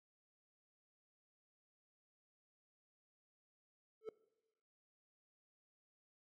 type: tone with exponential growth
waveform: triangle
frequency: 439.4 Hz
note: A4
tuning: 2 cents flat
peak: -36 dBFS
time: 4.01-4.09 s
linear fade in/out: 2 ms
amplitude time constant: 17 ms
effects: noise-tail reverb RT60 1.0 s tail -20 dB re dry